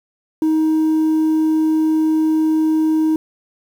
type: tone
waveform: sine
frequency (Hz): 314.7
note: D#4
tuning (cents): +20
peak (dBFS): -10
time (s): 0.42-3.16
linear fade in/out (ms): 2
effects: tanh soft clip ceiling -12 dBFS + 7-bit